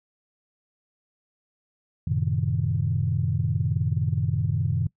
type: chord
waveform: sine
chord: F# diminished seventh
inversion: none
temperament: equal with one note detuned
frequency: 92.5 / 111.92 / 130.81 / 155.56 Hz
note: F#2 / A2 / C3 / Eb3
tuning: 0 / +30 / 0 / 0 cents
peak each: -27 dBFS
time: 2.07-4.87 s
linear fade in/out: 5 ms
effects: noise-tail reverb RT60 0.1 s tail -22 dB re dry + tanh soft clip ceiling -11 dBFS